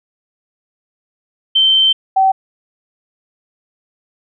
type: tone pair in turn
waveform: sine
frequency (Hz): 3108 / 767.4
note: G7 / G5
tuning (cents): -16 / -37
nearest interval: 2 octaves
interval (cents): 2421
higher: first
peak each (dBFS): -8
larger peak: neither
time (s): 1.55-1.93 / 2.16-2.32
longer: first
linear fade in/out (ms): 10
effects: none